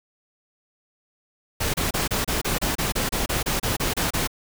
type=noise bursts; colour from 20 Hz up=pink; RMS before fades=-24 dBFS; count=16; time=1.6-4.275 s; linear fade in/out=10 ms; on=140 ms; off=29 ms; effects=none